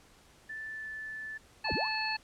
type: tone with pitch glide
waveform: sine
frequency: 1760 to 1749.9 Hz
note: A6 to A6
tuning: 0 to -10 cents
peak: -38 dBFS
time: 0.49-1.38 s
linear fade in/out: 10 ms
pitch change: -10 cents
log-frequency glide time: 0.7-0.88 s
type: harmonic tone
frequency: 871 Hz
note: A5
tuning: 18 cents flat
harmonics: 1 / 2 / 3 / 5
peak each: -36 / -36 / -36 / -36 dBFS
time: 1.64-2.17 s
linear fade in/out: 10 ms
type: linear two-way sweep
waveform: sine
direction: down then up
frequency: 1244.5 to 30.06 to 1244.5 Hz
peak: -32 dBFS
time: 1.65-1.88 s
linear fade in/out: 50 ms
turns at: 1.73 s
effects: pink hiss -60 dBFS RMS until 2.23 s + low-pass 10000 Hz 12 dB/octave